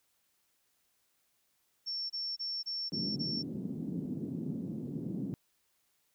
sine tone bursts, 5440 Hz, F8, 46 cents flat, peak -34 dBFS, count 6, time 1.86-3.43 s, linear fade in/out 20 ms, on 240 ms, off 26 ms
white band-pass noise, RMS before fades -38 dBFS, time 2.92-5.34 s, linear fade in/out 0 ms, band 150 to 260 Hz, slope 24 dB/octave
effects white hiss -75 dBFS RMS until 6.14 s

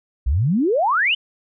sine exponential sweep, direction up, 56.2 to 3136 Hz, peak -15 dBFS, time 0.26-1.15 s, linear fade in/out 10 ms, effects none

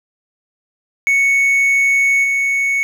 triangle tone with level steps, 2217 Hz, C#7, in tune, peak -9 / -12 dBFS, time 1.07-2.83 s, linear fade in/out 0 ms, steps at 2.23 s, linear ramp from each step 20 ms, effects none

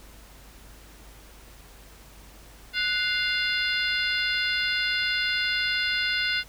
harmonic tone with a mistuned harmonic, 698.5 Hz, F5, in tune, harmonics 2 / 3 / 4 / 5 / 6 / 7, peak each -28 / -29 / -31 / -32 / -33 / -34 dBFS, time 2.73-6.44 s, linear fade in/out 50 ms, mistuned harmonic 2, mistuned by +98 cents, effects added 50 Hz sine -49 dBFS peak until 6.48 s + pink hiss -51 dBFS RMS until 6.48 s

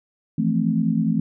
sine chord, F major seventh, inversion third, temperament equal, 164.81 / 174.61 / 220 / 261.6 Hz, E3 / F3 / A3 / C4, 0 / 0 / 0 / 0 cents, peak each -23 / -26 / -21 / -25 dBFS, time 0.38-1.2 s, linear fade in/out 5 ms, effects none

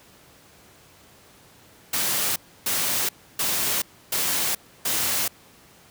white noise bursts, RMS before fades -24 dBFS, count 5, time 1.93-5.28 s, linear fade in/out 5 ms, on 430 ms, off 300 ms, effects pink hiss -52 dBFS RMS until 5.9 s + high-pass 80 Hz 12 dB/octave

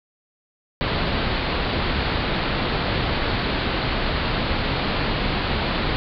pink low-pass noise, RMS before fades -23 dBFS, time 0.81-5.96 s, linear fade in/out 0 ms, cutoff 4600 Hz, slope 96 dB/octave, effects none

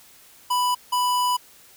square tone bursts at uneven times, 990 Hz, B5, 4 cents sharp, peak -20 dBFS, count 2, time 0.5-0.75 / 0.92-1.37 s, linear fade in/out 10 ms, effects white hiss -51 dBFS RMS until 1.76 s

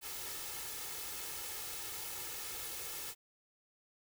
white noise with comb filter, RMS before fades -43 dBFS, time 0.01-3.15 s, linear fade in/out 50 ms, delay 2.3 ms, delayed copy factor +0.6, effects none

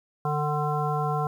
harmonic tone, 149.3 Hz, D3, 29 cents sharp, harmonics 1 / 3 / 5 / 7 / 9, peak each -27 / -32 / -29 / -31 / -35 dBFS, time 0.25-1.27 s, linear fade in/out 2 ms, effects 9-bit

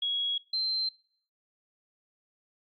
sine tone pair in turn, 3322 / 4120 Hz, G#7 / C8, 0 / -28 cents, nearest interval major third, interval 372 cents, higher second, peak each -27 / -27 dBFS, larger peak neither, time 0.02-0.38 / 0.53-0.89 s, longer neither, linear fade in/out 5 ms, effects noise-tail reverb RT60 0.6 s tail -23 dB re dry + AAC 64 kbps

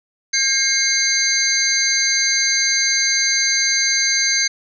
sine tone cluster, 1616 / 2140 / 4071 / 4662 / 6290 Hz, G#6 / C7 / C8 / D8 / G8, -48 / +38 / -48 / -14 / +5 cents, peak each -25 / -21 / -23 / -21 / -19 dBFS, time 0.33-4.48 s, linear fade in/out 10 ms, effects none

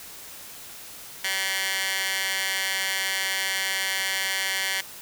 15% pulse tone with high-pass filter, 192 Hz, G3, 36 cents flat, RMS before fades -27 dBFS, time 1.24-4.81 s, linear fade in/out 5 ms, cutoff 2000 Hz, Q 1.3, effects white hiss -42 dBFS RMS until 5.01 s

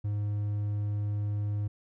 triangle tone, 103.5 Hz, G#2, 5 cents flat, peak -26 dBFS, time 0.04-1.68 s, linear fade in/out 10 ms, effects none

